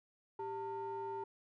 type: ring-modulated tone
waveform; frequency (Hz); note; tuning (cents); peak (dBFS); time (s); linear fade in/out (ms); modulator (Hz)
triangle; 253.1; B3; +43; -34; 0.39-1.24; 5; 647
effects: none